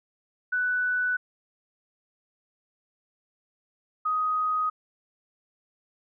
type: tone pair in turn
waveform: sine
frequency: 1489 / 1252.1 Hz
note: F#6 / D#6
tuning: +11 / +11 cents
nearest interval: minor third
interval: 300 cents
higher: first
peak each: -23 dBFS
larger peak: neither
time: 0.52-1.17 / 4.05-4.7 s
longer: neither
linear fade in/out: 10 ms
effects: none